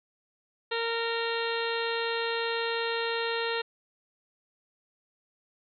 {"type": "harmonic tone", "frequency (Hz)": 461.4, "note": "A#4", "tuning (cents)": -18, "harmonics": [1, 2, 3, 4, 5, 6, 7, 8, 9], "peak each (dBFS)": [-31, -36, -37, -36, -43, -38, -42, -39, -40], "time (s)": [0.71, 3.62], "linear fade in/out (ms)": 10, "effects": []}